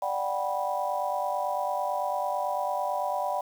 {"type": "chord", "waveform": "sine", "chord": "G major seventh", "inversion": "second", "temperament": "just", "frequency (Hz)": [588, 735, 784, 980], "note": ["D5", "F#5", "G5", "B5"], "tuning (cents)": [2, -12, 0, -14], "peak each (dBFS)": -32, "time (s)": [0.02, 3.41], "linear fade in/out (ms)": 5, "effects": ["8-bit"]}